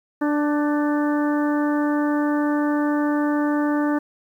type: harmonic tone with a mistuned harmonic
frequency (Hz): 294.4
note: D4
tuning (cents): +4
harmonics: 1 / 2 / 3 / 4 / 5 / 6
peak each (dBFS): -19 / -28 / -30 / -32 / -34 / -35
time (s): 0.21-3.99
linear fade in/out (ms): 10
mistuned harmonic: 5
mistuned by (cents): +30
effects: 9-bit